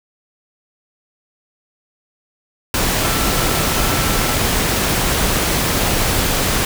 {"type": "tone in noise", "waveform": "sine", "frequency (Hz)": 1334, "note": "E6", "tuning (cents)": 20, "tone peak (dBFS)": -28, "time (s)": [3.03, 4.35], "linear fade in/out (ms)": 2, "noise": "pink", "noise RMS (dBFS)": -17, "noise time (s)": [2.74, 6.65], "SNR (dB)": -14, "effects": []}